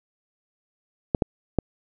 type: clicks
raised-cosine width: 2 ms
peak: -6 dBFS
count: 3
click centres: 1.148 / 1.222 / 1.587 s
effects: none